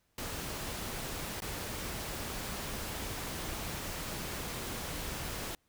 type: noise with dropouts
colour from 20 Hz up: pink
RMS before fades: -39 dBFS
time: 0.18-5.55 s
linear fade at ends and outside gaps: 2 ms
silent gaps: 1.404-1.42 s
effects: pink hiss -75 dBFS RMS until 5.68 s